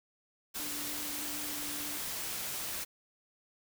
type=tone in noise; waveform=sine; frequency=293.7 Hz; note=D4; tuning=in tune; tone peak=-46 dBFS; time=0.58-1.98 s; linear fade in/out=20 ms; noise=white; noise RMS=-38 dBFS; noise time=0.54-2.85 s; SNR=-11 dB; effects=none